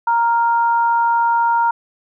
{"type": "tone pair together", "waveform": "sine", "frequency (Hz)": [933, 1396.9], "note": ["A#5", "F6"], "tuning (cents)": [1, 0], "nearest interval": "perfect fifth", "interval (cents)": 699, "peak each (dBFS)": [-13, -22], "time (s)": [0.07, 1.71], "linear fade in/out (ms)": 5, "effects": []}